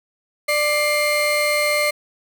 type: tone pair together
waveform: 35% pulse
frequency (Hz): 592.1 / 2110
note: D5 / C7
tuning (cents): +14 / +14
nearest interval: octave + minor seventh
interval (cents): 2200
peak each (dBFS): -18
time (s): 0.48-1.91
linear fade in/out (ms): 10
effects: none